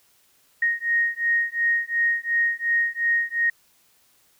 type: beating tone pair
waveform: sine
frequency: 1864.7 / 1867.5 Hz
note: A#6 / A#6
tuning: 0 / +3 cents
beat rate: 2.8 Hz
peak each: -23 dBFS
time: 0.62-3.5 s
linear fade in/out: 5 ms
effects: white hiss -61 dBFS RMS until 4.39 s